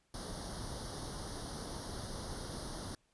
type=noise with comb filter; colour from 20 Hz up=pink; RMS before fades=-43 dBFS; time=0.14-2.95 s; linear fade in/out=2 ms; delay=0.2 ms; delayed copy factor=+0.9; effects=pink hiss -75 dBFS RMS until 3.13 s + resampled to 24000 Hz